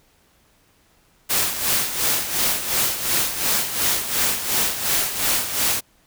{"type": "noise with tremolo", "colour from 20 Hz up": "white", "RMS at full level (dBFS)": -19, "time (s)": [1.29, 5.81], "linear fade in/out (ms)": 20, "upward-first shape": "sine", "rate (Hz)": 2.8, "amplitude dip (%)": 65, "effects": ["pink hiss -59 dBFS RMS until 6.06 s"]}